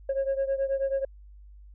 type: beating tone pair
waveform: sine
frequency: 541 / 550.3 Hz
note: C#5 / C#5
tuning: -42 / -13 cents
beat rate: 9.3 Hz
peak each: -25 / -28 dBFS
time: 0.09-1.05 s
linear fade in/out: 5 ms
effects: tanh soft clip ceiling -21 dBFS + added 50 Hz sine -46 dBFS peak until 1.74 s